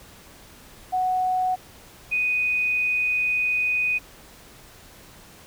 sine tone pair in turn, 740 / 2489 Hz, F#5 / D#7, 0 / 0 cents, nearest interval octave + major sixth, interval 2100 cents, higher second, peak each -20 / -20 dBFS, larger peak neither, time 0.92-1.56 / 2.11-3.99 s, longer second, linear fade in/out 20 ms, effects pink hiss -48 dBFS RMS until 5.46 s

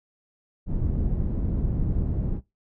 pink low-pass noise, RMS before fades -25 dBFS, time 0.66-2.41 s, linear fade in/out 50 ms, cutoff 200 Hz, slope 12 dB/octave, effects noise-tail reverb RT60 0.2 s tail -20 dB re dry

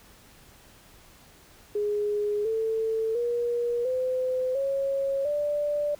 sine tone with pitch steps, 415.3 / 445.1 / 477.1 / 511.3 / 548 / 587.3 Hz, G#4 / A4 / A#4 / C5 / C#5 / D5, 0 / +20 / +40 / -40 / -20 / 0 cents, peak -24 dBFS, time 1.75-5.95 s, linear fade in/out 5 ms, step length 700 ms, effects pink hiss -54 dBFS RMS until 5.99 s

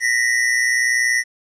square tone pair together, 1859.4 / 1980 Hz, A#6 / B6, -5 / +4 cents, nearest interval minor second, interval 109 cents, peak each -19 / -19 dBFS, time 0-1.24 s, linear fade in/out 50 ms, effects resampled to 22050 Hz + 9-bit

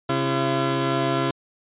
15% pulse tone pair together, 135.19 / 338.9 Hz, C#3 / E4, -43 / +48 cents, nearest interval octave + major third, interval 1591 cents, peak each -17 dBFS, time 0.09-1.31 s, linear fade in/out 5 ms, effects resampled to 8000 Hz

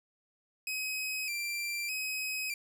sawtooth tone with vibrato, 2446 Hz, D#7, 30 cents flat, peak -30 dBFS, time 0.67-2.54 s, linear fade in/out 2 ms, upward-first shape square, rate 0.82 Hz, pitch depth 62 cents each way, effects none

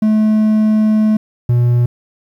triangle tone pair in turn, 215.6 / 121 Hz, A3 / B2, -35 / -35 cents, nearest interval minor seventh, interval 1000 cents, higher first, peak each -7 dBFS, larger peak neither, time 0.02-1.17 / 1.49-1.86 s, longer first, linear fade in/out 5 ms, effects 8-bit

